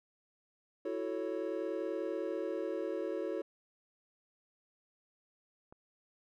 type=chord; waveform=triangle; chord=F# minor seventh; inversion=third; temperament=equal; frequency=329.6 / 370 / 440 / 554.4 Hz; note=E4 / F#4 / A4 / C#5; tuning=0 / 0 / 0 / 0 cents; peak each=-38 dBFS; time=0.85-3.42 s; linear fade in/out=5 ms
type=click; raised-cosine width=1 ms; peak=-39 dBFS; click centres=5.725 s
effects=none